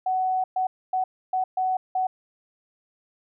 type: tone bursts at uneven times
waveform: sine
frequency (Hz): 747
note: F#5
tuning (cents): +16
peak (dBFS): -21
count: 6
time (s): 0.06-0.44 / 0.56-0.67 / 0.93-1.04 / 1.33-1.44 / 1.57-1.77 / 1.95-2.07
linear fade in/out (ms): 5
effects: none